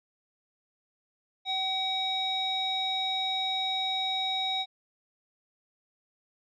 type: tone with low-pass filter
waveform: square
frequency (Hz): 760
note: F#5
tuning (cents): +46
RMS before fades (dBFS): -30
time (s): 1.45-4.66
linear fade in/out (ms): 50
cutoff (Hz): 3800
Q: 7.7
effects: none